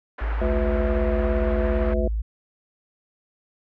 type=band-pass noise; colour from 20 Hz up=white; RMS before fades=-36 dBFS; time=0.18-1.94 s; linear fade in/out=5 ms; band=270 to 1800 Hz; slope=24 dB/octave
type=tone; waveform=sine; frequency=54.2 Hz; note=A1; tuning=25 cents flat; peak=-22 dBFS; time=0.21-2.22 s; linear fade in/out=10 ms
type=harmonic tone; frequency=71.8 Hz; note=D2; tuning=39 cents flat; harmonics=1 / 3 / 5 / 7 / 9; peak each=-28 / -28 / -28 / -28 / -28 dBFS; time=0.41-2.08 s; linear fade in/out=5 ms
effects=none